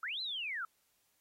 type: linear two-way sweep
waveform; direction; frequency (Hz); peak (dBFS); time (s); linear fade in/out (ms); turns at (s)
sine; up then down; 1258 to 4156 to 1258; -36; 0.03-0.65; 2; 0.21
effects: white hiss -75 dBFS RMS until 1.2 s + AAC 48 kbps